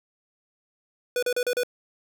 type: tone bursts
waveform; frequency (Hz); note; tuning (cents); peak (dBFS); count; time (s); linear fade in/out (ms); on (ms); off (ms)
square; 492.4; B4; -5; -23; 5; 1.16-1.634; 2; 66; 36
effects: none